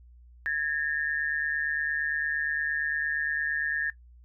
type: tone pair together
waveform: sine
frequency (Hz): 1661.2 / 1809.9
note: G#6 / A6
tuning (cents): 0 / +48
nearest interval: minor second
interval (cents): 148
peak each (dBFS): -29 / -30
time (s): 0.46-3.9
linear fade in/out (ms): 0
effects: noise-tail reverb RT60 0.1 s tail -17 dB re dry + added 60 Hz sine -50 dBFS peak until 4.24 s